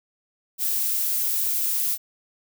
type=noise; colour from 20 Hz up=violet; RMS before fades=-24 dBFS; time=0.58-1.98 s; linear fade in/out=50 ms; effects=none